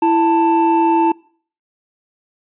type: tone pair together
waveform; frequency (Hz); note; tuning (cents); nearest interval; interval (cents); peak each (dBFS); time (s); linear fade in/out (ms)
triangle; 332 / 886.3; E4 / A5; +12 / +12; octave + perfect fourth; 1700; -12; 0.02-1.12; 5
effects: noise-tail reverb RT60 0.5 s tail -24 dB re dry + resampled to 8000 Hz